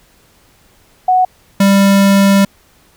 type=tone pair in turn; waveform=sine / square; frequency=739 / 197.38 Hz; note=F#5 / G3; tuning=-2 / +12 cents; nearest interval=octave + major seventh; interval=2286 cents; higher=first; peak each=-7 dBFS; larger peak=neither; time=1.08-1.25 / 1.6-2.45 s; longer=second; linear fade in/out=5 ms; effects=pink hiss -50 dBFS RMS until 2.96 s